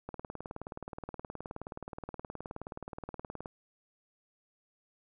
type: click train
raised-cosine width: 1 ms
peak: -26 dBFS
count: 65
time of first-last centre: 0.09-3.458 s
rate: 19 Hz
effects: none